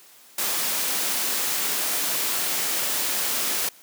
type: noise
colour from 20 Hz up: white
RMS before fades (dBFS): -25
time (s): 0.38-3.69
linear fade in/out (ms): 5
effects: white hiss -51 dBFS RMS until 3.82 s + high-pass 200 Hz 12 dB/octave